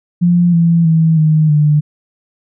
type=tone with pitch steps; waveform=sine; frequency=174.61 / 167.98 / 161.6 / 155.47 / 149.57 Hz; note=F3 / E3 / E3 / D#3 / D3; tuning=0 / +33 / -34 / -1 / +32 cents; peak=-7 dBFS; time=0.21-1.81 s; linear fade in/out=20 ms; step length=320 ms; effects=none